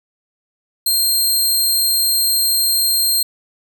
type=tone; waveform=15% pulse; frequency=4189 Hz; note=C8; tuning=1 cent sharp; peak=-7 dBFS; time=0.86-3.23 s; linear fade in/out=5 ms; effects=none